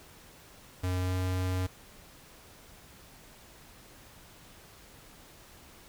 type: tone with pitch glide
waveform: square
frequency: 91.3 to 92.15 Hz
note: F#2 to F#2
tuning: -23 to -7 cents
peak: -29 dBFS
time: 0.83-1.67 s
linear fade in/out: 10 ms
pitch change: +16 cents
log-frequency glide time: 0.98-1.15 s
effects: pink hiss -54 dBFS RMS until 5.88 s